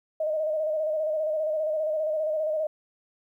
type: tone with vibrato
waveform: sine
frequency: 621 Hz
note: D#5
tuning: 3 cents flat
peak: -24 dBFS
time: 0.2-2.67 s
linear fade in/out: 5 ms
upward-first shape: square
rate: 15 Hz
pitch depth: 38 cents each way
effects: 11-bit